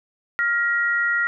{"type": "tone pair together", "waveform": "sine", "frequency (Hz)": [1403.6, 1900], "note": ["F6", "A#6"], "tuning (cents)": [8, 33], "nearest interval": "perfect fourth", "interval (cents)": 525, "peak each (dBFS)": -21, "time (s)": [0.39, 1.27], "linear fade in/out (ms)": 0, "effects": []}